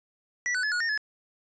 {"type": "tone with pitch steps", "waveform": "square", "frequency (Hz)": [1955, 1497, 1713, 1451, 1833, 1713], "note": ["B6", "F#6", "A6", "F#6", "A#6", "A6"], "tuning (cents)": [-18, 20, -47, -34, -30, -47], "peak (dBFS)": -26, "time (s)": [0.46, 0.976], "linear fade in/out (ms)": 0, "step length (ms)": 86, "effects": ["resampled to 16000 Hz"]}